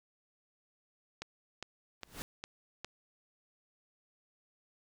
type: click train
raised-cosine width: 0.2 ms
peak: -23 dBFS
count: 5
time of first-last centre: 1.22-2.846 s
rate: 2.46 Hz
type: noise with exponential growth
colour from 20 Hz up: pink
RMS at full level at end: -38 dBFS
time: 2.01-2.22 s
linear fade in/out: 0 ms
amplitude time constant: 44 ms
effects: none